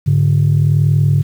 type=tone pair together; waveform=sine; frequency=104.2 / 145.14 Hz; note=G#2 / D3; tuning=+6 / -20 cents; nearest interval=tritone; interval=574 cents; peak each=-12 / -10 dBFS; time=0.06-1.23 s; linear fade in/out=20 ms; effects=tanh soft clip ceiling -4 dBFS + 7-bit